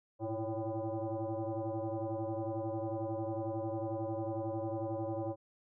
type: tone with frequency modulation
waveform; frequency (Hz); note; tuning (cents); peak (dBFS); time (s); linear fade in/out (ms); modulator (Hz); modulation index
sine; 116.54; A#2; 0; -34; 0.19-5.36; 50; 222; 2.9
effects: none